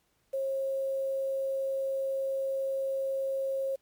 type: tone with quantisation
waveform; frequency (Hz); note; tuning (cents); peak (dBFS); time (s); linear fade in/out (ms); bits
sine; 539; C#5; -49; -28; 0.33-3.76; 10; 9
effects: pink hiss -72 dBFS RMS until 3.81 s + MP3 96 kbps